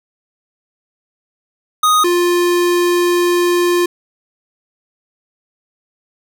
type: tone pair in turn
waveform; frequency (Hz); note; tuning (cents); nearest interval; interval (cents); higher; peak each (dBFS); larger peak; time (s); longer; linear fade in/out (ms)
square; 1244.5 / 351.1; D#6 / F4; 0 / +9; octave + minor seventh; 2191; first; -10 / -12; first; 1.83-2.04 / 2.04-3.86; second; 5
effects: none